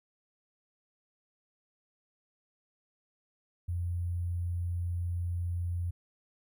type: tone with sample-and-hold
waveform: sine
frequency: 87.3 Hz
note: F2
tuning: in tune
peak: -30 dBFS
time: 3.68-5.91 s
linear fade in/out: 10 ms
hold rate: 11025 Hz
effects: none